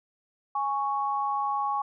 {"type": "tone pair together", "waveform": "sine", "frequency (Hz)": [828.3, 1108.7], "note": ["G#5", "C#6"], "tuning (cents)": [-5, 0], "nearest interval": "perfect fourth", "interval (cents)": 505, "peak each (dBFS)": -28, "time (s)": [0.55, 1.82], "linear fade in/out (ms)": 5, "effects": []}